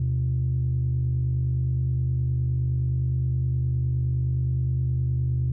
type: tone pair together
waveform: sine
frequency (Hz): 76.7 / 126.35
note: D#2 / B2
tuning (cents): -24 / +40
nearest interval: major sixth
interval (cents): 864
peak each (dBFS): -26 / -21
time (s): 0-5.52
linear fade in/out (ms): 5
effects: tanh soft clip ceiling -17 dBFS